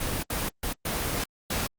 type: noise bursts at uneven times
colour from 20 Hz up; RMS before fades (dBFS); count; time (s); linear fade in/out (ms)
pink; -29; 5; 0-0.23 / 0.3-0.49 / 0.63-0.73 / 0.85-1.24 / 1.5-1.67; 5
effects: Opus 24 kbps